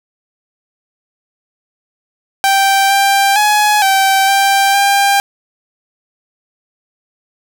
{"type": "tone with pitch steps", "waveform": "sawtooth", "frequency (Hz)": [783, 790, 841, 776, 787, 797], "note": ["G5", "G5", "G#5", "G5", "G5", "G5"], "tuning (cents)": [-2, 13, 22, -18, 7, 28], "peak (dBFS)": -5, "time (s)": [2.44, 5.2], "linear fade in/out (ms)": 0, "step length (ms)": 460, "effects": []}